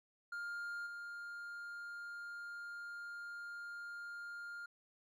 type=tone with level steps; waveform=triangle; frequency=1406 Hz; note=F6; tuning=11 cents sharp; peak=-39 / -43 dBFS; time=0.32-4.66 s; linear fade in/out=5 ms; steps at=0.86 s; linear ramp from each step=10 ms; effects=none